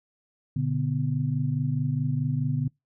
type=tone cluster; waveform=sine; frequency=119.5 / 144.2 / 247.1 Hz; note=A#2 / D3 / B3; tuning=+43 / -31 / +1 cents; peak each=-29 / -25 / -32 dBFS; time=0.56-2.68 s; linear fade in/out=5 ms; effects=noise-tail reverb RT60 0.2 s tail -26 dB re dry